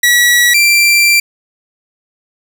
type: tone pair in turn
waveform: sawtooth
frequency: 1934 / 2356 Hz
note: B6 / D7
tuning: -37 / +5 cents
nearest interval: minor third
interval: 342 cents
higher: second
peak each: -3 dBFS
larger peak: neither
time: 0.03-0.54 / 0.54-1.2 s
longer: second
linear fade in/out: 5 ms
effects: none